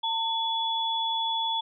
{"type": "tone pair together", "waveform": "sine", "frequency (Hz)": [903, 3409], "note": ["A5", "G#7"], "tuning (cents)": [45, 45], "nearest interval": "octave + major seventh", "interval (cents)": 2300, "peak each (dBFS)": -28, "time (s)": [0.03, 1.61], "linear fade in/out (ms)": 10, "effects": []}